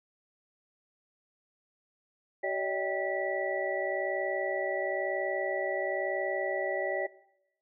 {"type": "tone cluster", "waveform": "sine", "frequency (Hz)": [381.6, 574, 635, 788, 1956], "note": ["G4", "D5", "D#5", "G5", "B6"], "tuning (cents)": [-47, -40, 35, 9, -17], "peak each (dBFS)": [-36, -33, -36, -38, -35], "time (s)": [2.43, 7.07], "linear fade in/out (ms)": 10, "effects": ["noise-tail reverb RT60 0.8 s tail -19 dB re dry"]}